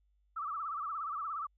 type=tone with vibrato; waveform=sine; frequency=1233 Hz; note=D#6; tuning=16 cents flat; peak=-35 dBFS; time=0.36-1.47 s; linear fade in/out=10 ms; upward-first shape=sine; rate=17 Hz; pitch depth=140 cents each way; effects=added 50 Hz sine -69 dBFS peak until 1.57 s